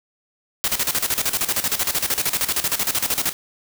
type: noise with tremolo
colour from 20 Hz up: white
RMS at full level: -20 dBFS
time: 0.64-3.33 s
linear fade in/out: 0 ms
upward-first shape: square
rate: 13 Hz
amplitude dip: 75%
effects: none